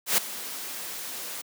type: noise with ADSR envelope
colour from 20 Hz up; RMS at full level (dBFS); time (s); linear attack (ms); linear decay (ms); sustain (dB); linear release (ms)
white; -20; 0.06-1.42; 120; 4; -16; 12
effects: high-pass 200 Hz 12 dB/octave